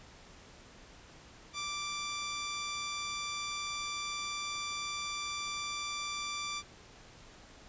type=tone; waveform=10% pulse; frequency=1174.7 Hz; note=D6; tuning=in tune; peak=-27 dBFS; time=1.53-6.63 s; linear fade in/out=50 ms; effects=pink hiss -55 dBFS RMS until 7.68 s + resampled to 16000 Hz

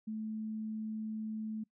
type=tone; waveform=sine; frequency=217.7 Hz; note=A3; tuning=18 cents flat; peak=-36 dBFS; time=0.07-1.64 s; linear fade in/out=10 ms; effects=noise-tail reverb RT60 0.1 s tail -23 dB re dry

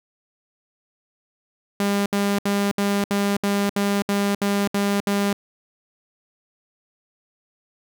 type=tone bursts; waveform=sawtooth; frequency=201.2 Hz; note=G3; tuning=45 cents sharp; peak=-15 dBFS; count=11; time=1.8-5.33 s; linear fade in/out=2 ms; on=260 ms; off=67 ms; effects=none

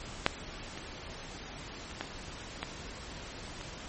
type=clicks; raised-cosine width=0.3 ms; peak=-6 / -24 / -29 / -17 / -16 / -26 dBFS; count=6; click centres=0.264 / 0.775 / 1.913 / 2.01 / 2.63 / 3.612 s; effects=pink hiss -44 dBFS RMS until 3.88 s + MP3 32 kbps

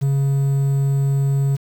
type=tone with quantisation; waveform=triangle; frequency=138.3 Hz; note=C#3; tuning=4 cents flat; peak=-13 dBFS; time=0.01-1.57 s; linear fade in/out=20 ms; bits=7; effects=none

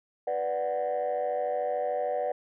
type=chord; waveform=sine; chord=B minor; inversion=none; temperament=equal; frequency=493.9 / 587.3 / 740 Hz; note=B4 / D5 / F#5; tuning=0 / 0 / 0 cents; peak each=-30 / -29 / -30 dBFS; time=0.27-2.32 s; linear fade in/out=5 ms; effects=tanh soft clip ceiling -22 dBFS

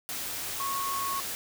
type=tone in noise; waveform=sine; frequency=1100 Hz; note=C#6; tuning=14 cents flat; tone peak=-30 dBFS; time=0.6-1.2 s; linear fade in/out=0 ms; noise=white; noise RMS=-35 dBFS; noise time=0.09-1.35 s; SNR=+2 dB; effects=none

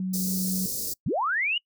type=tone; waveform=sine; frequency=186.5 Hz; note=F#3; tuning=14 cents sharp; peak=-26 dBFS; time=0-0.66 s; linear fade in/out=2 ms
type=band-stop noise; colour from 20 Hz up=white; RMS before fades=-31 dBFS; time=0.13-0.94 s; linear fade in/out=10 ms; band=530 to 4500 Hz; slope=48 dB/octave
type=linear sweep; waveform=sine; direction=up; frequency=92.5 to 2960 Hz; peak=-23 dBFS; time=1.06-1.58 s; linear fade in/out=5 ms
effects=noise-tail reverb RT60 0.1 s tail -26 dB re dry

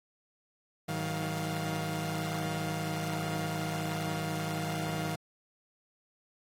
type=tone cluster; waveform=sawtooth; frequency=104 / 158.1 / 188.7 / 703 Hz; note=G#2 / D#3 / F#3 / F5; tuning=+3 / +28 / +34 / +11 cents; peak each=-38 / -30 / -37 / -35 dBFS; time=0.88-5.16 s; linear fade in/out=10 ms; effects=AAC 48 kbps

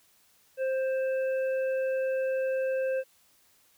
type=harmonic tone; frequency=526 Hz; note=C5; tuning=9 cents sharp; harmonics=1 / 3 / 5; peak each=-26 / -40 / -45 dBFS; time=0.57-3.04 s; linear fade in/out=50 ms; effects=white hiss -64 dBFS RMS until 3.77 s

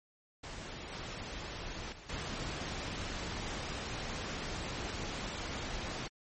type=noise with level steps; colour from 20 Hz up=pink; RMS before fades=-44 / -42 / -51 / -39 dBFS; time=0.43-6.08 s; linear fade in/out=10 ms; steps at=0.92 / 1.92 / 2.09 s; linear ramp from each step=5 ms; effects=low-pass 7000 Hz 12 dB/octave + MP3 32 kbps

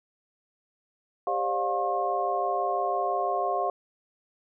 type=tone cluster; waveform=sine; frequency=397.2 / 532 / 598 / 710 / 1078 Hz; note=G4 / C5 / D5 / F5 / C#6; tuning=+23 / +29 / +31 / +28 / -49 cents; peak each=-33 / -34 / -34 / -27 / -31 dBFS; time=1.27-3.7 s; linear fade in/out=2 ms; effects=none

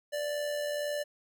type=tone with amplitude modulation; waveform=square; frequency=587.3 Hz; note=D5; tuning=in tune; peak=-30 dBFS; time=0.12-1.04 s; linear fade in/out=20 ms; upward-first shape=sine; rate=81.9 Hz; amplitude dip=40%; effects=none

